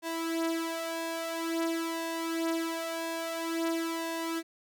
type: tone with flanger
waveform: sawtooth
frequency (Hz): 329.6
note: E4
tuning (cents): 0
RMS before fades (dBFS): -33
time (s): 0.02-4.43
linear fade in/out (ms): 50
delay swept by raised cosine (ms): 1.9 to 4.9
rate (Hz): 0.49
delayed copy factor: +0.7
effects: none